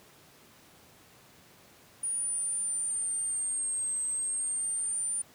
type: linear two-way sweep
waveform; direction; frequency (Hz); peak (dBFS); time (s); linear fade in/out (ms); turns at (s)
sine; down then up; 9600 to 8260 to 9270; -29; 2.03-5.22; 5; 4.04
effects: pink hiss -57 dBFS RMS until 5.34 s + high-pass 100 Hz 12 dB/octave